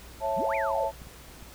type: chord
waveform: sine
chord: A major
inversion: first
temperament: just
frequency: 550 / 660 / 880 Hz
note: C#5 / E5 / A5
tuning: -14 / +2 / 0 cents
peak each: -30 / -31 / -29 dBFS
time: 0.2-0.92 s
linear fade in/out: 50 ms
type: exponential two-way sweep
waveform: sine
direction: up then down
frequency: 137 to 2489 to 437.3 Hz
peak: -32 dBFS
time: 0.36-0.86 s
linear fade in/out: 20 ms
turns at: 0.55 s
type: clicks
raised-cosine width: 5 ms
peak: -34 dBFS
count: 3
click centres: 1.018 / 1.071 / 1.426 s
effects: added 60 Hz sine -49 dBFS peak until 1.54 s + pink hiss -49 dBFS RMS until 1.54 s